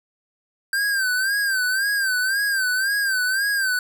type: tone with vibrato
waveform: square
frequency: 1568 Hz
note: G6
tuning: in tune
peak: -20 dBFS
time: 0.73-3.79 s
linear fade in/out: 2 ms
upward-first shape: sine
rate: 1.9 Hz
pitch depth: 94 cents each way
effects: none